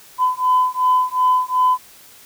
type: beating tone pair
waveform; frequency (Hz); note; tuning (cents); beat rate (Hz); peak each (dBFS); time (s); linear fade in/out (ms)
sine; 1009 / 1011.7; B5 / B5; +37 / +41; 2.7; -16; 0.18-1.78; 50
effects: tanh soft clip ceiling -7 dBFS + white hiss -45 dBFS RMS until 2.25 s